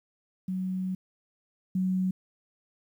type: tone pair in turn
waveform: sine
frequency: 186.2 / 186.2 Hz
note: F#3 / F#3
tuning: +11 / +11 cents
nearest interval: unison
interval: 0 cents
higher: neither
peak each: -28 / -24 dBFS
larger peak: second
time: 0.48-0.95 / 1.75-2.11 s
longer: first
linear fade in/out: 5 ms
effects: 10-bit